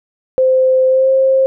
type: tone with pitch glide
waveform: sine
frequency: 519 to 530.8 Hz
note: C5 to C5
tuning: -14 to +25 cents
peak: -8 dBFS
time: 0.38-1.46 s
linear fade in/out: 0 ms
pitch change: +39 cents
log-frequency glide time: 0.88-1.1 s
effects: none